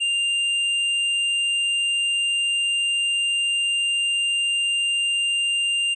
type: tone with hard clipping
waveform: sine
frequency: 2794 Hz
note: F7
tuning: in tune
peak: -21 dBFS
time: 0-5.95 s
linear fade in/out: 20 ms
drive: 7 dB
effects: resampled to 22050 Hz